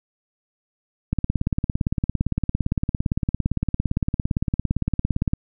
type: click train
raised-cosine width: 5 ms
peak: -8 dBFS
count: 75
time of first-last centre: 1.13-5.335 s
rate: 17.6 Hz
effects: none